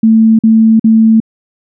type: tone bursts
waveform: sine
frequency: 222.5 Hz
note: A3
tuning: 20 cents sharp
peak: -3 dBFS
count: 3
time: 0.03-1.202 s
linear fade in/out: 5 ms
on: 360 ms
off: 46 ms
effects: none